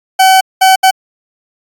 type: tone bursts at uneven times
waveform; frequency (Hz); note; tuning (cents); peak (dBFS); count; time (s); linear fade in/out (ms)
40% pulse; 759; F#5; +44; -3; 3; 0.19-0.41 / 0.61-0.76 / 0.83-0.91; 10
effects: AAC 64 kbps